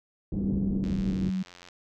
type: low-pass noise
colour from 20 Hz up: white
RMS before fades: -32 dBFS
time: 0.32-1.3 s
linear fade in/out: 2 ms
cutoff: 310 Hz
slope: 24 dB/octave
type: tone with pitch glide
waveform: sine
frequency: 196 to 188.12 Hz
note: G3 to F#3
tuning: 0 to +29 cents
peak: -26 dBFS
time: 0.36-1.43 s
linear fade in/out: 10 ms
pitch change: -71 cents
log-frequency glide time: 0.58-1.3 s
type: click train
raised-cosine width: 0.2 ms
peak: -30 dBFS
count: 76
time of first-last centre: 0.84-1.687 s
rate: 88.6 Hz
effects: none